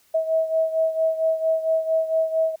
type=beating tone pair; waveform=sine; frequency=643 / 647.4 Hz; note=E5 / E5; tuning=-43 / -31 cents; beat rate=4.4 Hz; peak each=-20 / -25 dBFS; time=0.14-2.56 s; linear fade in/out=10 ms; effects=white hiss -60 dBFS RMS until 2.6 s